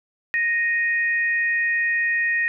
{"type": "tone pair together", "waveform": "sine", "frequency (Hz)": [1864.7, 2477], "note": ["A#6", "D#7"], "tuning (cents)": [0, -8], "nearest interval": "perfect fourth", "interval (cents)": 492, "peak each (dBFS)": [-19, -28], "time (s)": [0.34, 2.48], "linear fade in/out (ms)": 0, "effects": []}